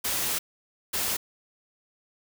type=noise bursts at uneven times; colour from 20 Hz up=white; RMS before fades=-28 dBFS; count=2; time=0.04-0.39 / 0.93-1.17 s; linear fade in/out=10 ms; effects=none